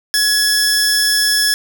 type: tone pair together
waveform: sawtooth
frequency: 1684 / 5303 Hz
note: G#6 / E8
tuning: +24 / +9 cents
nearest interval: octave + minor sixth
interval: 1985 cents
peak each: -12 dBFS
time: 0.14-1.54 s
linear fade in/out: 0 ms
effects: none